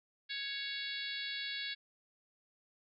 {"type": "harmonic tone with a mistuned harmonic", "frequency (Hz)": 554.4, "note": "C#5", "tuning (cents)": 0, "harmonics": [3, 4, 5, 6, 7, 8, 9], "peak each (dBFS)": [-44, -45, -49, -44, -44, -45, -56], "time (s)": [0.29, 1.75], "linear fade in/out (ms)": 20, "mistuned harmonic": 6, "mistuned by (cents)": 31, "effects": []}